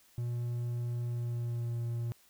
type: tone with pitch glide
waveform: triangle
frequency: 120 to 117.73 Hz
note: B2 to A#2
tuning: -49 to +18 cents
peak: -30 dBFS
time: 0.18-2.12 s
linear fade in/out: 0 ms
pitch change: -33 cents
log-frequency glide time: 1.05-1.8 s
effects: white hiss -64 dBFS RMS until 2.29 s